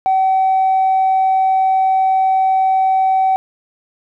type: tone with tanh clipping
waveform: triangle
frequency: 762 Hz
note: G5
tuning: 49 cents flat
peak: -11 dBFS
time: 0.06-3.36 s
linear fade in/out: 0 ms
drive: 5 dB
effects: none